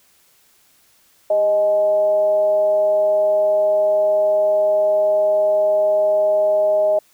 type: tone with frequency modulation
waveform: sine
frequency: 622.3 Hz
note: D#5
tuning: in tune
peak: -13 dBFS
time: 1.3-6.99 s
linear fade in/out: 5 ms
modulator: 221 Hz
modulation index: 0.3
effects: white hiss -56 dBFS RMS until 7.13 s